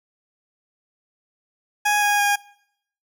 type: tone with pitch steps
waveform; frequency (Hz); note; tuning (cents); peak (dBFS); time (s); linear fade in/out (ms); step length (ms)
20% pulse; 830.6 / 823 / 815.4; G#5 / G#5 / G#5; 0 / -16 / -32; -12; 1.85-2.36; 10; 170
effects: noise-tail reverb RT60 0.7 s tail -22 dB re dry